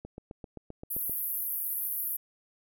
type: click train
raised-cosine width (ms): 2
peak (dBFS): -28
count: 9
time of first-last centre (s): 0.05-1.096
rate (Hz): 7.65
type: band-pass noise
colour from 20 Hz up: pink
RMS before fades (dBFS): -33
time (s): 0.9-2.17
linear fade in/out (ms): 10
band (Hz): 11000 to 16000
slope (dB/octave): 96
effects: none